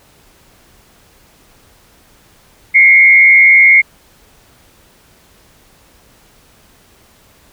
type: tone with frequency modulation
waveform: sine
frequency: 2146 Hz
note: C7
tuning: 43 cents sharp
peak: -3 dBFS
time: 2.74-3.82 s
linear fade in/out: 20 ms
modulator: 104 Hz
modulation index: 0.76
effects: pink hiss -48 dBFS RMS until 7.52 s